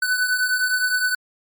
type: beating tone pair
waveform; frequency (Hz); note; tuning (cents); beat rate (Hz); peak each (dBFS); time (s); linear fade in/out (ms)
square; 1497 / 1506.7; F#6 / F#6; +20 / +31; 9.7; -20 / -26; 0.02-1.15; 5
effects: MP3 96 kbps